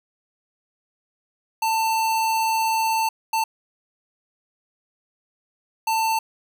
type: tone bursts at uneven times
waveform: square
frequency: 892 Hz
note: A5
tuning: 23 cents sharp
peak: -20 dBFS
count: 3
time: 1.62-3.09 / 3.33-3.44 / 5.87-6.19 s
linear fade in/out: 5 ms
effects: none